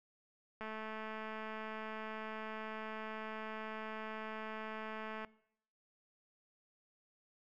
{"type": "click train", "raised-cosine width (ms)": 0.5, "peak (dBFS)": -30, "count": 1012, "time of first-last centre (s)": [0.61, 5.248], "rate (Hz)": 218, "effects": ["noise-tail reverb RT60 0.7 s tail -20 dB re dry"]}